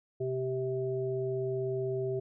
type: harmonic tone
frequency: 129.7 Hz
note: C3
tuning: 15 cents flat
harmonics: 1 / 3 / 5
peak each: -36 / -31 / -41 dBFS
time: 0.2-2.2 s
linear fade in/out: 10 ms
effects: none